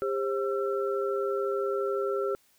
sine tone cluster, 401.3 / 533 / 1343 Hz, G4 / C5 / E6, +41 / +32 / +32 cents, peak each -28 / -32 / -35 dBFS, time 0.02-2.35 s, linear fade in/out 0 ms, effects white hiss -65 dBFS RMS until 2.58 s

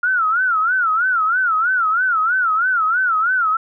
sine tone with vibrato, 1389 Hz, F6, 10 cents flat, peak -14 dBFS, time 0.03-3.57 s, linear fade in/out 5 ms, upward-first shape sine, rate 3.1 Hz, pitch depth 170 cents each way, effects none

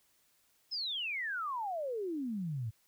sine exponential sweep, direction down, 5300 to 103.83 Hz, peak -34 dBFS, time 0.71-2.71 s, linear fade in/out 20 ms, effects white hiss -71 dBFS RMS until 2.87 s

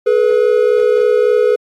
triangle tone pair together, 425.7 / 489.3 Hz, G#4 / B4, +43 / -16 cents, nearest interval major second, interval 241 cents, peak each -10 dBFS, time 0.06-1.56 s, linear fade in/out 10 ms, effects AAC 48 kbps

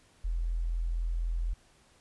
sine tone, 42 Hz, E1, 33 cents sharp, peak -28 dBFS, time 0.24-1.54 s, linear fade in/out 10 ms, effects pink hiss -63 dBFS RMS until 2 s + resampled to 24000 Hz

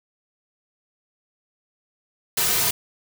white noise with comb filter, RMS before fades -21 dBFS, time 2.37-2.71 s, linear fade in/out 5 ms, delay 3.6 ms, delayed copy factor -0.8, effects none

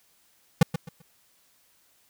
square tone with echo, 163.7 Hz, E3, 12 cents flat, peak -13 dBFS, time 0.61-0.63 s, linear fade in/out 5 ms, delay 130 ms, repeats 3, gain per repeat -12 dB, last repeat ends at 1.02 s, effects white hiss -64 dBFS RMS until 2.09 s

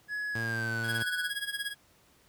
triangle tone with pitch glide, 1687 to 1485.7 Hz, G#6 to F#6, +27 to +7 cents, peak -30 dBFS, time 0.08-1.31 s, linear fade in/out 50 ms, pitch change -220 cents, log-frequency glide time 0.31-0.8 s
sawtooth tone, 114 Hz, A#2, 38 cents flat, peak -30 dBFS, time 0.35-1.03 s, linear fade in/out 5 ms
25% pulse tone with tremolo, 1655 Hz, G#6, 6 cents flat, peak -26 dBFS, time 0.83-1.75 s, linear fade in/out 50 ms, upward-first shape sine, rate 17 Hz, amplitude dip 80%
effects pink hiss -63 dBFS RMS until 2.28 s + high-pass 60 Hz 12 dB/octave

